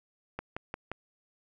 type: click train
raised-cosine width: 0.5 ms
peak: -20 dBFS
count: 4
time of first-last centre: 0.39-0.916 s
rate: 5.7 Hz
effects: none